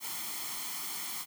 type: noise with comb filter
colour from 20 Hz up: white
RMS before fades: -38 dBFS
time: 0-1.26 s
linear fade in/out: 50 ms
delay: 0.93 ms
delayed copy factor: +0.65
effects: high-pass 200 Hz 12 dB/octave